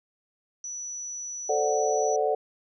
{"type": "tone", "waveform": "sine", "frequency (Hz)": 5920, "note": "F#8", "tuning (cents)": 0, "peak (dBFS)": -33, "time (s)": [0.64, 2.16], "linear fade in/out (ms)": 2}
{"type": "chord", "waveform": "sine", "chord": "D dominant seventh", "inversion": "second", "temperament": "equal", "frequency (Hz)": [440, 523.3, 587.3, 740], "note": ["A4", "C5", "D5", "F#5"], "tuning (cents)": [0, 0, 0, 0], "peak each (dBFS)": [-26, -32, -28, -27], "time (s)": [1.49, 2.35], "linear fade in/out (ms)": 5}
{"effects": []}